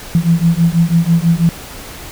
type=beating tone pair; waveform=sine; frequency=164.81 / 170.91 Hz; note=E3 / F3; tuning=0 / -37 cents; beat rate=6.1 Hz; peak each=-12 dBFS; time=0.15-1.49 s; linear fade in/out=0 ms; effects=pink hiss -31 dBFS RMS until 2.11 s